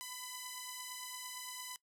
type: beating tone pair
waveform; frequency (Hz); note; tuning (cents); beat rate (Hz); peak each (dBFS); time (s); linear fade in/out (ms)
5% pulse; 1000 / 1008.8; B5 / B5; +21 / +36; 8.8; -33 / -37; 0.01-1.76; 0
effects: noise-tail reverb RT60 0.1 s tail -19 dB re dry